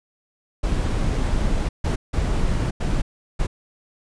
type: noise bursts at uneven times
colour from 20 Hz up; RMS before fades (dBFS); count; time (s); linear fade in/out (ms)
brown; -21; 5; 0.63-1.69 / 1.84-1.96 / 2.13-2.71 / 2.8-3.02 / 3.39-3.47; 10
effects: resampled to 22050 Hz